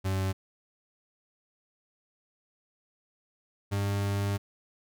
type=tone pair in turn; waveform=40% pulse; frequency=95.5 / 100.34 Hz; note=G2 / G2; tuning=-45 / +41 cents; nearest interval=minor second; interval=86 cents; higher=second; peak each=-26 dBFS; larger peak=neither; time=0.04-0.33 / 3.71-4.38 s; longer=second; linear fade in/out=20 ms; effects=none